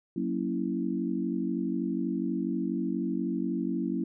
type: chord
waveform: sine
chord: F# dominant seventh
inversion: none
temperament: equal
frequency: 185 / 233.1 / 277.2 / 329.6 Hz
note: F#3 / A#3 / C#4 / E4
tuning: 0 / 0 / 0 / 0 cents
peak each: -33 dBFS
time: 0.16-4.04 s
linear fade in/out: 5 ms
effects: none